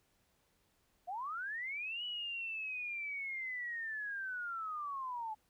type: linear two-way sweep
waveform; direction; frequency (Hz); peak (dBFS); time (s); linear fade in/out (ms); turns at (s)
sine; up then down; 673 to 2960 to 847; -38; 1.07-5.35; 20; 2.04
effects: pink hiss -75 dBFS RMS until 5.49 s